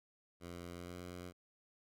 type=tone with pitch glide; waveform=10% pulse; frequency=87 to 89.03 Hz; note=F2 to F2; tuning=-6 to +34 cents; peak=-38 dBFS; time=0.4-1.33 s; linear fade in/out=50 ms; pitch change=+40 cents; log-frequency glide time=0.74-0.97 s; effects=none